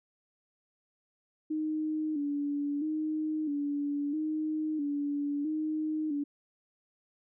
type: tone with vibrato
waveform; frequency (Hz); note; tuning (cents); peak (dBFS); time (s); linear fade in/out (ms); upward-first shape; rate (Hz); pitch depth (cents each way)
sine; 298.6; D4; +29; -29; 1.5-6.24; 10; square; 0.76; 64
effects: none